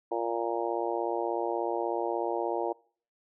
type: harmonic tone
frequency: 116.54 Hz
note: A#2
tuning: in tune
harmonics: 3 / 4 / 5 / 6 / 7 / 8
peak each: -33 / -34 / -35 / -36 / -36 / -37 dBFS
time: 0.11-2.73 s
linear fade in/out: 10 ms
effects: noise-tail reverb RT60 0.5 s tail -25 dB re dry